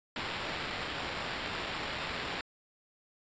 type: noise with sample-and-hold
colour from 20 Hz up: white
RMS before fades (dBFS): -37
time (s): 0.16-2.41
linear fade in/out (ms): 2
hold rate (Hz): 6300
effects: resampled to 16000 Hz